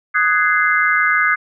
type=chord; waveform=sine; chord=Ab dominant seventh; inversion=second; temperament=just; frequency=1245.9 / 1495.1 / 1661.2 / 2077 Hz; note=Eb6 / Gb6 / Ab6 / C7; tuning=+2 / +18 / 0 / -13 cents; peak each=-18 dBFS; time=0.14-1.36 s; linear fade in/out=20 ms; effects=none